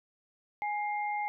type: tone pair together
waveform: sine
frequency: 830.6 / 2114 Hz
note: G#5 / C7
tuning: 0 / +17 cents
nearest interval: octave + major third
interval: 1617 cents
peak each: -31 / -37 dBFS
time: 0.62-1.28 s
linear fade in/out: 0 ms
effects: none